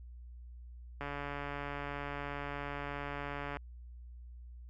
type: click train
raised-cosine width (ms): 0.5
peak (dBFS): -25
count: 367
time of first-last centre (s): 1.01-3.569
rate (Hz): 143
effects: added 60 Hz sine -47 dBFS peak until 4.69 s